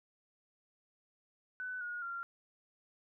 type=tone with pitch steps; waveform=sine; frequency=1500 / 1440.6 / 1383.5 Hz; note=F#6 / F#6 / F6; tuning=+23 / -47 / -17 cents; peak=-38 dBFS; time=1.6-2.23 s; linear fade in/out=0 ms; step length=210 ms; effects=none